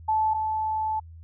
sine tone pair in turn, 871 / 871 Hz, A5 / A5, -18 / -18 cents, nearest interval unison, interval 0 cents, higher neither, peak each -20 / -24 dBFS, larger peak first, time 0.08-0.34 / 0.34-1 s, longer second, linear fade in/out 10 ms, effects added 82 Hz sine -42 dBFS peak until 1.23 s

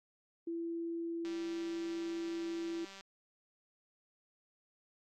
sine tone, 335.3 Hz, E4, 30 cents sharp, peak -36 dBFS, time 0.47-2.85 s, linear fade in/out 5 ms
click train, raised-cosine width 0.2 ms, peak -34 dBFS, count 344, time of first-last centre 1.25-3.009 s, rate 195 Hz
effects AAC 64 kbps

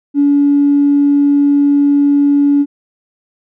triangle tone with tanh clipping, 285.4 Hz, D4, 49 cents flat, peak -7 dBFS, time 0.14-2.66 s, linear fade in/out 50 ms, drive 4 dB, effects none

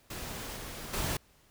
pink noise with level steps, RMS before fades -40 / -42 / -33 dBFS, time 0.1-1.17 s, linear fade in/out 5 ms, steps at 0.56 / 0.93 s, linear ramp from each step 10 ms, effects pink hiss -64 dBFS RMS until 1.5 s

